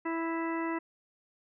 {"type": "harmonic tone", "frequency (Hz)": 329.6, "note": "E4", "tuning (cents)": 0, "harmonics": [1, 2, 3, 4, 5, 6, 8], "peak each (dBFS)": [-32, -42, -37, -43, -46, -41, -49], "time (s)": [0.05, 0.79], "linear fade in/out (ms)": 10, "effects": []}